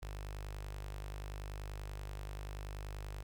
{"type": "tone with notch filter", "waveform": "sawtooth", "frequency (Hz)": 50.4, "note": "G1", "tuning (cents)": 49, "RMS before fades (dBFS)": -44, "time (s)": [0.02, 3.23], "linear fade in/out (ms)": 10, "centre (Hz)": 230, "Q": 0.78, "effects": ["12-bit"]}